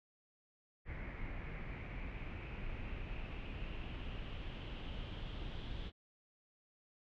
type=noise with low-pass filter sweep; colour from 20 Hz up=brown; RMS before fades=-44 dBFS; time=0.85-5.92 s; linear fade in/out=50 ms; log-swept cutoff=2100 to 3400 Hz; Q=5.1; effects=none